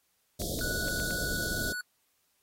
pink band-stop noise, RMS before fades -35 dBFS, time 0.39-1.73 s, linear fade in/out 10 ms, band 700 to 3400 Hz, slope 96 dB/octave
clicks, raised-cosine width 0.2 ms, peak -28 dBFS, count 5, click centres 0.418 / 0.59 / 0.883 / 1 / 1.108 s
square tone, 1474 Hz, F#6, 7 cents flat, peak -34 dBFS, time 0.61-1.81 s, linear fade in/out 2 ms
effects white hiss -73 dBFS RMS until 2.42 s + AAC 48 kbps

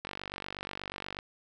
click train, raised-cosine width 0.3 ms, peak -21 dBFS, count 56, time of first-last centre 0.05-1.189 s, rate 48.3 Hz, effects none

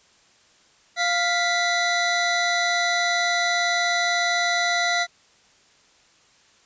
25% pulse tone pair together, 698.4 / 1975.5 Hz, F5 / B6, 0 / 0 cents, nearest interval octave + tritone, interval 1800 cents, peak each -19 dBFS, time 0.96-5.07 s, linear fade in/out 50 ms, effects white hiss -57 dBFS RMS until 6.65 s + resampled to 16000 Hz

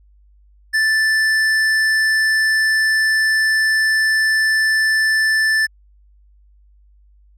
sine tone with hard clipping, 1760 Hz, A6, in tune, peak -15 dBFS, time 0.73-5.67 s, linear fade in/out 20 ms, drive 10 dB, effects added 50 Hz sine -48 dBFS peak until 7.37 s

